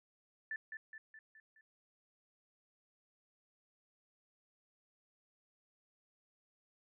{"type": "tone with echo", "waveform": "sine", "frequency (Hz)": 1760, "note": "A6", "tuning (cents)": 0, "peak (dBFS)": -38, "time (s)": [0.51, 0.56], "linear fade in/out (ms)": 2, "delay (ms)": 210, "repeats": 5, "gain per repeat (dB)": -5, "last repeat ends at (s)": 1.61, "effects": []}